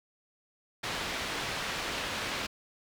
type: low-pass noise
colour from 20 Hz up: white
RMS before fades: -35 dBFS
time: 0.83-2.47 s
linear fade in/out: 10 ms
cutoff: 3300 Hz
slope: 12 dB/octave
effects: none